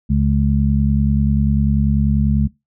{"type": "harmonic tone", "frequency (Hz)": 70.2, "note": "C#2", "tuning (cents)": 22, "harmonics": [1, 2, 3], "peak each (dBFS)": [-17, -17, -17], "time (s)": [0.09, 2.48], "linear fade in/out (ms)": 20, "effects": ["noise-tail reverb RT60 0.2 s tail -21 dB re dry"]}